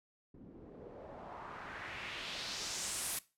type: noise with low-pass filter sweep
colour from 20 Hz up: white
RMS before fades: -44 dBFS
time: 0.34-3.19 s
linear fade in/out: 5 ms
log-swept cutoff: 230 to 12000 Hz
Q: 1.9
effects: noise-tail reverb RT60 0.3 s tail -19 dB re dry